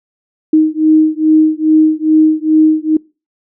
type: beating tone pair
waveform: sine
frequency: 311.2 / 313.6 Hz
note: D#4 / D#4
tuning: 0 / +14 cents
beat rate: 2.4 Hz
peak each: -10 dBFS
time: 0.53-2.97 s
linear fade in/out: 5 ms
effects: noise-tail reverb RT60 0.3 s tail -24 dB re dry